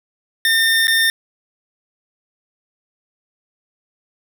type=tone with dropouts; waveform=25% pulse; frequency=1812 Hz; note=A#6; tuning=50 cents flat; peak=-9 dBFS; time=0.45-1.1 s; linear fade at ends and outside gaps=1 ms; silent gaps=0.871-0.88 s; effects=none